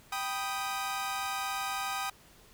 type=chord; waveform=sawtooth; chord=G augmented; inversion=none; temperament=equal; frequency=784 / 987.8 / 1244.5 Hz; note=G5 / B5 / D#6; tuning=0 / 0 / 0 cents; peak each=-32 / -37 / -32 dBFS; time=0.12-2.1 s; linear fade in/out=5 ms; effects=pink hiss -58 dBFS RMS until 2.53 s